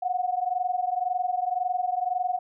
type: tone pair together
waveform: sine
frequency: 718.1 / 740 Hz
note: F5 / F#5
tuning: +48 / 0 cents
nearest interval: minor second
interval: 52 cents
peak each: -27 / -27 dBFS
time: 0.02-2.39 s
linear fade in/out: 10 ms
effects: none